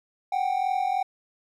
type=tone pair together; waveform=triangle; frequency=743 / 786 Hz; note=F#5 / G5; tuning=+7 / +4 cents; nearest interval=minor second; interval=97 cents; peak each=-24 dBFS; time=0.32-1.03 s; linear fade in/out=5 ms; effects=none